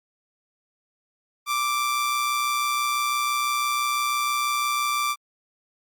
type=tone with amplitude modulation; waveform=sawtooth; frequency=1174.7 Hz; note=D6; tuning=in tune; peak=-17 dBFS; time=1.46-5.16 s; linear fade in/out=50 ms; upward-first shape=sine; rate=126 Hz; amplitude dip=35%; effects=Opus 48 kbps